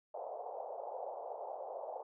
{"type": "band-pass noise", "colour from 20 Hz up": "pink", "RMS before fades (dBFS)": -44, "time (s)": [0.14, 2.03], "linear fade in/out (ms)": 5, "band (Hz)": [500, 850], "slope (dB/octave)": 48, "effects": []}